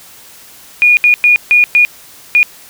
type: tone bursts at uneven times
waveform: sine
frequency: 2442 Hz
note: D#7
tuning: 33 cents flat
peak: -4 dBFS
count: 6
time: 0.82-0.97 / 1.04-1.14 / 1.24-1.36 / 1.51-1.64 / 1.75-1.85 / 2.35-2.43 s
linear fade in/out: 0 ms
effects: white hiss -38 dBFS RMS until 2.69 s